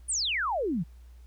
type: exponential sweep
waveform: sine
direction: down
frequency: 9956 to 147.5 Hz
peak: -26 dBFS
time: 0.08-0.84 s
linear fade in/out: 20 ms
effects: added 60 Hz sine -47 dBFS peak until 1.26 s + pink hiss -67 dBFS RMS until 1.26 s